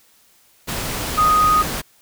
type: tone in noise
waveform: sine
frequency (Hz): 1244.5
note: D#6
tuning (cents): 0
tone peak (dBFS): -12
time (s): 1.17-1.63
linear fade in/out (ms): 20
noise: pink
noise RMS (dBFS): -25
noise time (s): 0.67-1.82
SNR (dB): +10
effects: white hiss -55 dBFS RMS until 2.01 s